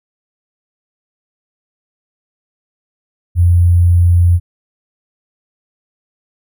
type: tone with sample-and-hold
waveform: sine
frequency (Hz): 87.31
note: F2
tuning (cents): 0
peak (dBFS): -6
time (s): 3.35-4.4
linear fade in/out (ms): 50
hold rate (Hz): 11025
effects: none